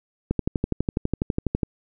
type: click train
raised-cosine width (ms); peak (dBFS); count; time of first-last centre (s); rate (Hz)
3; -9; 17; 0.31-1.632; 12.1
effects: none